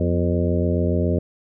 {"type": "harmonic tone with a mistuned harmonic", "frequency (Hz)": 87.1, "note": "F2", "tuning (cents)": -4, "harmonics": [1, 2, 3, 4, 5, 6, 7], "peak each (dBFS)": [-21, -24, -26, -27, -28, -29, -29], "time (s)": [0, 1.19], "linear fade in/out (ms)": 5, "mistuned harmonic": 3, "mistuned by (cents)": -69, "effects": []}